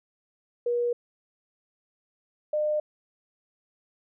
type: tone pair in turn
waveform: sine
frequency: 480 / 604.8 Hz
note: B4 / D#5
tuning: -49 / -49 cents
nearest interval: major third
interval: 400 cents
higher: second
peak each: -23 dBFS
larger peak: neither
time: 0.66-0.93 / 2.53-2.8 s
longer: neither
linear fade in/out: 5 ms
effects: none